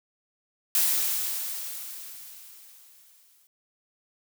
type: noise with exponential decay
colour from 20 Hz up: blue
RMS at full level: -22 dBFS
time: 0.75-3.47 s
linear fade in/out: 1 ms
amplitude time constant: 590 ms
effects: none